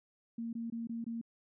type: tone bursts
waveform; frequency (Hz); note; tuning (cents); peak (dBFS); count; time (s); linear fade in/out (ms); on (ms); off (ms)
sine; 230.8; A#3; -17; -36; 5; 0.38-1.214; 5; 150; 21
effects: none